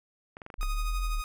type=clicks; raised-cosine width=0.5 ms; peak=-27 dBFS; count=6; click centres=0.369 / 0.418 / 0.464 / 0.502 / 0.541 / 0.63 s
type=exponential two-way sweep; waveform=sine; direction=up then down; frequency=32.12 to 44.02 to 34.49 Hz; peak=-27 dBFS; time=0.58-1.22 s; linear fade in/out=20 ms; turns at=1.01 s
type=tone with tremolo; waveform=sawtooth; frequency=1244.5 Hz; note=D#6; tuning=in tune; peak=-31 dBFS; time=0.61-1.24 s; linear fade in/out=0 ms; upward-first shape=sine; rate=12 Hz; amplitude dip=50%
effects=none